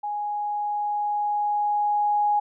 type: tone with level ramp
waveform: sine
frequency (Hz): 830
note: G#5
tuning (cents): -1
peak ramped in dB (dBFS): -26 to -18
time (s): 0.03-2.4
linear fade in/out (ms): 10
effects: none